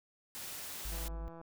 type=noise; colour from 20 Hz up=white; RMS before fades=-44 dBFS; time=0.35-1.08 s; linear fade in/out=0 ms
type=tone; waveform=triangle; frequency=52 Hz; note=G#1; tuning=3 cents sharp; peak=-36 dBFS; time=0.85-1.28 s; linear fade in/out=0 ms
type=click train; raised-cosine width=1 ms; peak=-37 dBFS; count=83; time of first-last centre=0.92-1.414 s; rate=166 Hz
effects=none